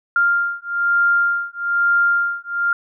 sine beating tone pair, 1396.9 / 1398 Hz, F6 / F6, 0 / +1 cents, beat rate 1.1 Hz, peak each -18 dBFS, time 0.16-2.73 s, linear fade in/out 2 ms, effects none

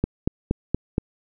click train, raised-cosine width 3 ms, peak -7 dBFS, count 5, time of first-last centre 0.04-0.981 s, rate 4.25 Hz, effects none

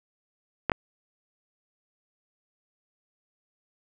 clicks, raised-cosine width 0.5 ms, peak -8 dBFS, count 2, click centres 0.697 / 0.718 s, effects none

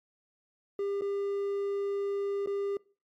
triangle tone with dropouts, 400 Hz, G4, 35 cents sharp, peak -27 dBFS, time 0.79-2.77 s, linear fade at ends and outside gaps 2 ms, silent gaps 1.011-1.019 / 2.461-2.472 s, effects noise-tail reverb RT60 0.4 s tail -23 dB re dry + MP3 64 kbps

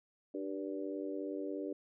harmonic tone with a mistuned harmonic, 96.9 Hz, G2, 20 cents flat, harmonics 3 / 4 / 5 / 6, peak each -40 / -42 / -44 / -46 dBFS, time 0.34-1.73 s, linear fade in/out 5 ms, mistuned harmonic 3, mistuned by +35 cents, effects none

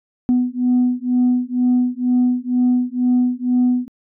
sine beating tone pair, 247.4 / 249.5 Hz, B3 / B3, +3 / +18 cents, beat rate 2.1 Hz, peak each -16 dBFS, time 0.29-3.88 s, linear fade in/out 0 ms, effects tanh soft clip ceiling -9 dBFS

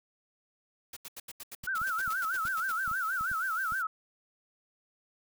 white noise bursts, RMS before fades -43 dBFS, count 16, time 0.93-2.721 s, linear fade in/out 5 ms, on 36 ms, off 81 ms
clicks, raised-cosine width 5 ms, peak -34 dBFS, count 9, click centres 1.639 / 1.816 / 2.078 / 2.453 / 2.878 / 2.914 / 3.21 / 3.315 / 3.722 s
sine tone with vibrato, 1421 Hz, F6, 30 cents sharp, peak -29 dBFS, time 1.67-3.87 s, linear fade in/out 5 ms, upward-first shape sine, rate 6.3 Hz, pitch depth 180 cents each way
blue noise, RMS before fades -47 dBFS, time 1.78-3.83 s, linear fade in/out 20 ms
effects none

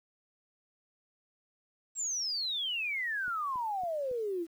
sine exponential sweep, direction down, 7730 to 321.1 Hz, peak -31 dBFS, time 1.95-4.47 s, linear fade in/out 50 ms
click train, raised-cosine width 3 ms, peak -40 dBFS, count 4, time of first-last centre 3.28-4.113 s, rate 3.6 Hz
effects 10-bit

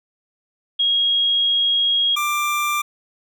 sine / 25% pulse tone pair in turn, 3282 / 1184.1 Hz, G#7 / D6, -21 / +14 cents, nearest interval octave + tritone, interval 1765 cents, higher first, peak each -15 dBFS, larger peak neither, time 0.79-2.16 / 2.16-2.82 s, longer first, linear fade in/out 10 ms, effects none

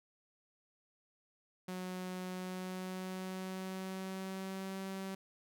sawtooth tone with pitch glide, 183.7 to 192.05 Hz, F#3 to G3, -12 to -35 cents, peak -36 dBFS, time 1.68-5.15 s, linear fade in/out 5 ms, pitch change +77 cents, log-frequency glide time 2.31-4.79 s, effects none

